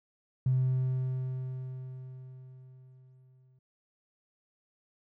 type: tone with exponential decay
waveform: triangle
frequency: 129.2 Hz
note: C3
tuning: 21 cents flat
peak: -19 dBFS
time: 0.46-3.59 s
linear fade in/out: 5 ms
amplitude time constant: 680 ms
effects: tanh soft clip ceiling -21 dBFS